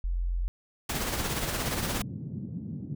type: tone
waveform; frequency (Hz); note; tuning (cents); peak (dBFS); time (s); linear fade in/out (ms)
sine; 43.65; F1; 0; -26; 0.04-0.48; 0
type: noise with tremolo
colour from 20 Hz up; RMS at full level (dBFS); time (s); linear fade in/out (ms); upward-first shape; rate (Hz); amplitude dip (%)
pink; -29; 0.89-2.02; 5; sine; 17; 45
type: band-pass noise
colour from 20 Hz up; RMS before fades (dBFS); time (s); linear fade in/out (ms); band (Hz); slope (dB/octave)
white; -37; 1.62-2.95; 5; 110 to 210; 24
effects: none